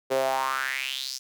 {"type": "tone with high-pass filter sweep", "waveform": "sawtooth", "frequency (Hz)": 132.6, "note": "C3", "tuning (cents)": 23, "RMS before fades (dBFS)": -28, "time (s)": [0.1, 1.19], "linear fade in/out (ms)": 20, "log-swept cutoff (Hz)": [450, 5700], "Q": 5, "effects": []}